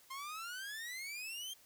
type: exponential sweep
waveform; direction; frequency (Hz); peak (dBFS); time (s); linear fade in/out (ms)
sawtooth; up; 1046.5 to 3225; -39; 0.1-1.54; 10
effects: white hiss -64 dBFS RMS until 1.65 s

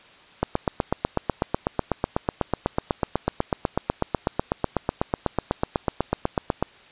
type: click train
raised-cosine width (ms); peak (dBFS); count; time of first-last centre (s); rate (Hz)
1; -6; 51; 0.43-6.626; 8.07
effects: white hiss -50 dBFS RMS until 6.91 s + resampled to 8000 Hz

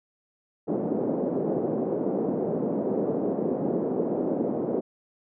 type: band-pass noise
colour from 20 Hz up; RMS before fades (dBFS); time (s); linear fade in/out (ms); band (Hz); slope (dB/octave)
white; -27; 0.67-4.81; 20; 180 to 510; 24
effects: none

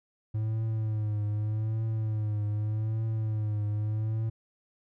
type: tone with vibrato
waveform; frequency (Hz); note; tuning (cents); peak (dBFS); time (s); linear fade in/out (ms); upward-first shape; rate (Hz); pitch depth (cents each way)
triangle; 107.9; A2; -33; -25; 0.34-4.3; 10; triangle; 0.83; 63
effects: none

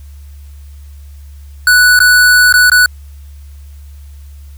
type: tone with dropouts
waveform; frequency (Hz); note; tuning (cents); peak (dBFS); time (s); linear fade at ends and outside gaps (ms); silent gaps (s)
square; 1480; F#6; 0; -5; 1.67-2.86; 2; 1.991-2.002 / 2.526-2.539 / 2.699-2.717
effects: added 71 Hz sine -30 dBFS peak until 4.57 s + white hiss -50 dBFS RMS until 4.57 s

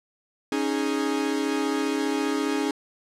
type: chord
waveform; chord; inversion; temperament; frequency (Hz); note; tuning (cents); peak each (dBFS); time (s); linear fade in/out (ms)
45% pulse; C# suspended second; none; equal with one note detuned; 276.2 / 311.1 / 415.3; C#4 / D#4 / G#4; -6 / 0 / 0; -27 / -28 / -29; 0.52-2.71; 2
effects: low-pass 9000 Hz 12 dB/octave

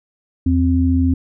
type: tone pair together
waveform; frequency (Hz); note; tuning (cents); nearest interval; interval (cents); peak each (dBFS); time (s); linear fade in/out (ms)
sine; 82.59 / 261.6; E2 / C4; +4 / 0; octave + minor sixth; 1996; -15; 0.46-1.14; 5
effects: none

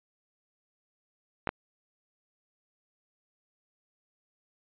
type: clicks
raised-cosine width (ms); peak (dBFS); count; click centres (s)
0.5; -14; 2; 1.473 / 1.491
effects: resampled to 8000 Hz

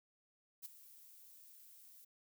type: noise with ADSR envelope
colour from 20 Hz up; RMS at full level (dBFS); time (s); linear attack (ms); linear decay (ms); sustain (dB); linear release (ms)
violet; -45; 0.62-2.05; 33; 13; -15; 8
effects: none

